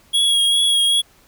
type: tone with vibrato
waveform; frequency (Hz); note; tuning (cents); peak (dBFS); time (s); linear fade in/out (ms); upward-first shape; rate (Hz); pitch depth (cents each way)
square; 3316; G#7; -3; -14; 0.13-1.02; 20; triangle; 2.5; 29
effects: pink hiss -53 dBFS RMS until 1.27 s